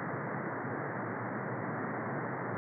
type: band-pass noise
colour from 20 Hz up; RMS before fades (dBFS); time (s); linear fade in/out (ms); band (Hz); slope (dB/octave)
pink; -37; 0-2.57; 0; 110 to 2000; 96
effects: none